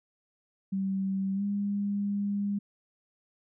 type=tone with pitch glide; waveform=sine; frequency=193 to 202.2 Hz; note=G3 to G#3; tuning=-27 to -46 cents; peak=-27 dBFS; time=0.72-2.59 s; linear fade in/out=10 ms; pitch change=+81 cents; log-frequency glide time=1.34-1.43 s; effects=none